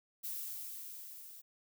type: noise with level ramp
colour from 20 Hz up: violet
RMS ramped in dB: -40 to -53 dBFS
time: 0.23-1.42 s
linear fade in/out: 20 ms
effects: none